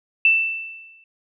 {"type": "tone with exponential decay", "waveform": "sine", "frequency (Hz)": 2663, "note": "E7", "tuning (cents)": 17, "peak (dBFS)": -10, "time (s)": [0.25, 1.04], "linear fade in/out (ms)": 2, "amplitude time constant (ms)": 170, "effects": []}